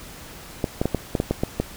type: clicks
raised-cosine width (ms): 2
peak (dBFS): -7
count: 9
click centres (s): 0.642 / 0.815 / 0.856 / 0.947 / 1.152 / 1.201 / 1.31 / 1.435 / 1.6
effects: pink hiss -41 dBFS RMS until 1.76 s